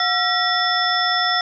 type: tone cluster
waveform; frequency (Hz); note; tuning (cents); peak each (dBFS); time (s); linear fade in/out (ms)
sine; 726 / 1353 / 1916 / 3473 / 5290; F#5 / E6 / A#6 / A7 / E8; -33 / +45 / +47 / -23 / +5; -23; 0-1.41; 2
effects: none